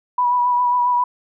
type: tone with vibrato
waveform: sine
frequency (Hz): 980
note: B5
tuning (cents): -14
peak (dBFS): -14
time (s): 0.18-1.04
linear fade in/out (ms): 5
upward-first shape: sine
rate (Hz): 7.4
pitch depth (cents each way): 24
effects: none